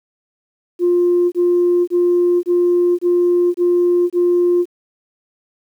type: tone bursts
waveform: sine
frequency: 352.1 Hz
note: F4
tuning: 14 cents sharp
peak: -10 dBFS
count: 7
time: 0.79-4.656 s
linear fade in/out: 50 ms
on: 530 ms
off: 26 ms
effects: tanh soft clip ceiling -7 dBFS + 8-bit